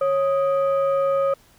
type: tone pair together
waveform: sine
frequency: 549 / 1249 Hz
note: C#5 / D#6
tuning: -17 / +6 cents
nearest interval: octave + major second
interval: 1423 cents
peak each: -17 / -24 dBFS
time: 0.01-1.34 s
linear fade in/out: 5 ms
effects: tanh soft clip ceiling -13 dBFS + pink hiss -55 dBFS RMS until 1.58 s